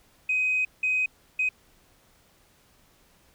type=tone bursts at uneven times; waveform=sine; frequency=2515 Hz; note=D#7; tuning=18 cents sharp; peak=-21 dBFS; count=3; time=0.29-0.65 / 0.83-1.06 / 1.39-1.49 s; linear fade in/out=5 ms; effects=tanh soft clip ceiling -17 dBFS + pink hiss -61 dBFS RMS until 3.34 s